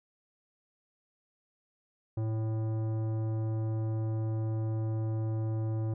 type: tone with tanh clipping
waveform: sine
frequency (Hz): 110.5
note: A2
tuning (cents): +8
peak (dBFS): -31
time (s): 2.17-5.94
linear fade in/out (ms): 5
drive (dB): 14
effects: none